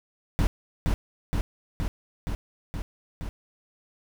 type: noise with echo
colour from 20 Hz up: brown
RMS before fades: -21 dBFS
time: 0.39-0.47 s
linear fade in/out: 0 ms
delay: 470 ms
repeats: 6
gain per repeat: -2 dB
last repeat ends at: 3.29 s
effects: none